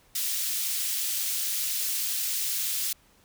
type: high-pass noise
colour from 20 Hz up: white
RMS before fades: -29 dBFS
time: 0.15-2.93 s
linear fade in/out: 5 ms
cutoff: 3000 Hz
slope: 12 dB/octave
effects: pink hiss -61 dBFS RMS until 3.24 s